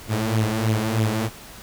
sawtooth tone with flanger, 110 Hz, A2, in tune, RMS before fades -22 dBFS, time 0.08-1.3 s, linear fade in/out 50 ms, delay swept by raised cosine 0.29 to 5.79 ms, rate 3.2 Hz, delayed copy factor +0.65, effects pink hiss -41 dBFS RMS until 1.62 s

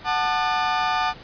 35% pulse chord, D major, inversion first, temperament equal with one note detuned, 740 / 880 / 1205.6 Hz, F#5 / A5 / D6, 0 / 0 / +45 cents, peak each -23 dBFS, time 0.04-1.14 s, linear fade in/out 50 ms, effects pink hiss -43 dBFS RMS until 1.23 s + resampled to 11025 Hz

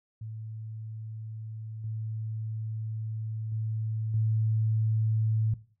sine tone with level steps, 110 Hz, A2, in tune, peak -36 / -31 / -28 / -23 dBFS, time 0.21-5.54 s, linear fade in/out 5 ms, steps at 1.84 / 3.52 / 4.14 s, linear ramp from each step 2 ms, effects noise-tail reverb RT60 0.4 s tail -17 dB re dry

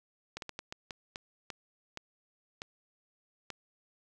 slowing click train, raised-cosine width 0.2 ms, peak -22 dBFS, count 11, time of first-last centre 0.37-3.503 s, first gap 52 ms, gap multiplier 1.37, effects none

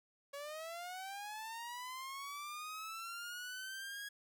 sawtooth linear sweep, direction up, 557 to 1661.2 Hz, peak -40 dBFS, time 0.33-4.09 s, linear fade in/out 10 ms, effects none

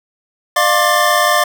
square tone cluster, 604 / 701 / 1071 / 1178 / 1770 Hz, D5 / F5 / C6 / D6 / A6, +48 / +6 / +40 / +5 / +10 cents, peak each -18 dBFS, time 0.56-1.44 s, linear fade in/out 5 ms, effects none

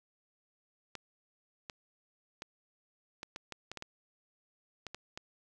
clicks, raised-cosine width 0.2 ms, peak -24 dBFS, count 12, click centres 0.953 / 1.698 / 2.421 / 3.231 / 3.361 / 3.523 / 3.716 / 3.773 / 3.824 / 4.867 / 4.946 / 5.175 s, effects none

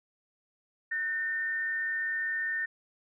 sine tone pair together, 1495.2 / 1815 Hz, F#6 / A#6, +18 / -47 cents, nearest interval minor third, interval 335 cents, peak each -40 / -29 dBFS, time 0.91-2.66 s, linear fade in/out 10 ms, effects none

